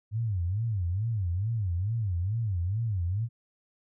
sine tone with vibrato, 99.8 Hz, G2, 32 cents sharp, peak -26 dBFS, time 0.11-3.29 s, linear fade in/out 50 ms, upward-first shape sine, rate 2.3 Hz, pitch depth 270 cents each way, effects none

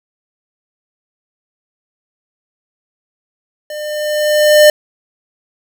square tone with level ramp, 602 Hz, D5, 43 cents sharp, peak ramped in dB -24 to -3 dBFS, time 3.7-4.7 s, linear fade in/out 2 ms, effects none

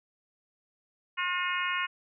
harmonic tone with a mistuned harmonic, 358.2 Hz, F4, 44 cents sharp, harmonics 3 / 4 / 5 / 6 / 7 / 8, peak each -33 / -34 / -35 / -36 / -36 / -37 dBFS, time 1.17-1.87 s, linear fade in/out 20 ms, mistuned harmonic 5, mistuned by +24 cents, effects none

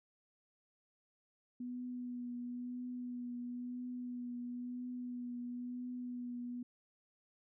sine tone with vibrato, 245.7 Hz, B3, 9 cents flat, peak -40 dBFS, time 1.6-6.63 s, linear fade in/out 5 ms, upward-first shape triangle, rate 0.99 Hz, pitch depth 22 cents each way, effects none

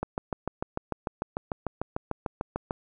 click train, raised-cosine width 1 ms, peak -15 dBFS, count 19, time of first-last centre 0.03-2.709 s, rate 6.72 Hz, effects none

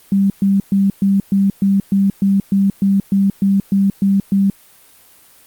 sine tone bursts, 196.6 Hz, G3, 5 cents sharp, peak -10 dBFS, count 15, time 0.12-4.5 s, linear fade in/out 2 ms, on 180 ms, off 120 ms, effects white hiss -47 dBFS RMS until 5.46 s + Opus 32 kbps

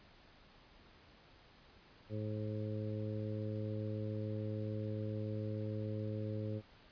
harmonic tone, 106.9 Hz, A2, 49 cents flat, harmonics 1 / 2 / 3 / 4 / 5, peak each -39 / -45 / -47 / -47 / -47 dBFS, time 2.09-6.62 s, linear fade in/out 50 ms, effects pink hiss -62 dBFS RMS until 6.91 s + resampled to 11025 Hz

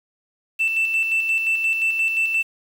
sine tone with tremolo, 2663 Hz, E7, 17 cents sharp, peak -15 dBFS, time 0.59-2.43 s, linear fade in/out 20 ms, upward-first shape square, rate 5.7 Hz, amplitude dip 45%, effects tanh soft clip ceiling -14 dBFS + 7-bit

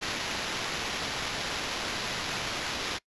white noise with sample-and-hold, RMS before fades -33 dBFS, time 0.01-2.99 s, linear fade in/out 20 ms, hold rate 8820 Hz, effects noise-tail reverb RT60 0.1 s tail -23 dB re dry + resampled to 24000 Hz

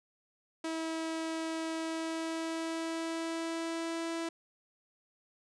sawtooth tone with pitch glide, 323.7 to 331.1 Hz, E4 to E4, -31 to +8 cents, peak -30 dBFS, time 0.64-4.29 s, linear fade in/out 5 ms, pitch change +39 cents, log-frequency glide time 1.76-4.1 s, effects resampled to 22050 Hz

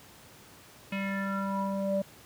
square tone with low-pass filter sweep, 196 Hz, G3, in tune, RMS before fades -31 dBFS, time 0.92-2.02 s, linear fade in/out 5 ms, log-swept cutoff 2600 to 540 Hz, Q 5.3, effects pink hiss -53 dBFS RMS until 2.25 s + high-pass 80 Hz 12 dB/octave

